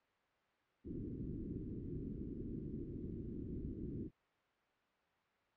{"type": "low-pass noise", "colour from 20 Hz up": "white", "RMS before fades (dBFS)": -45, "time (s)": [0.84, 4.11], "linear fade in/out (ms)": 50, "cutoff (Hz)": 360, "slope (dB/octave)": 48, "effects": ["white hiss -75 dBFS RMS until 5.56 s", "low-pass 2000 Hz 12 dB/octave"]}